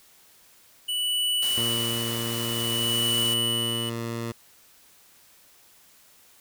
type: tone with tremolo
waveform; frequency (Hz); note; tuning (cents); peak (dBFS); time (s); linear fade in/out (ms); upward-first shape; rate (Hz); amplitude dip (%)
square; 2960; F#7; 0; -23; 0.88-3.9; 10; sine; 0.54; 70
type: noise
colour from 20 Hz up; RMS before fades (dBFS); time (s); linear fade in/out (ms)
white; -35; 1.42-3.34; 5
type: tone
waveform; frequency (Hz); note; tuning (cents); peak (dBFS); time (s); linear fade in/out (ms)
15% pulse; 116.1; A#2; -7; -23; 1.57-4.32; 5
effects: white hiss -56 dBFS RMS until 6.4 s